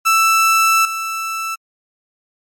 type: tone with level steps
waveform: 30% pulse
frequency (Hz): 1324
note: E6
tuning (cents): +7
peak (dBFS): -8 / -18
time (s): 0.05-1.56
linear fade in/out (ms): 20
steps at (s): 0.85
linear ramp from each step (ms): 2
effects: MP3 64 kbps